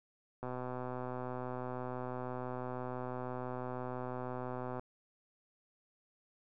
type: click train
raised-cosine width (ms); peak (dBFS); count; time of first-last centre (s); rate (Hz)
1; -27; 551; 0.43-4.795; 126
effects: none